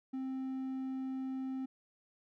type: tone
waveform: triangle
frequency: 263.1 Hz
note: C4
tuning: 10 cents sharp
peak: -34 dBFS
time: 0.13-1.66 s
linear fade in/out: 10 ms
effects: none